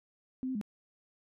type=tone with pitch steps; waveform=sine; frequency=258.2 / 260.6 / 207.5 Hz; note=C4 / C4 / G#3; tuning=-23 / -7 / -1 cents; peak=-32 dBFS; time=0.43-0.613 s; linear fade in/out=0 ms; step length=61 ms; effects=none